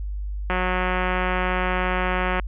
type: tone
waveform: 5% pulse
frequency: 182.9 Hz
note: F#3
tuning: 20 cents flat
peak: -10 dBFS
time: 0.5-2.4 s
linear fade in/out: 0 ms
effects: added 50 Hz sine -26 dBFS peak until 2.47 s + resampled to 8000 Hz